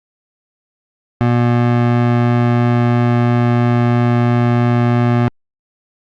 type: tone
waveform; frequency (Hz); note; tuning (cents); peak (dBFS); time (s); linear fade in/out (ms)
25% pulse; 120.2; B2; -46; -7; 1.21-5.28; 0
effects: low-pass 2000 Hz 12 dB/octave + Opus 48 kbps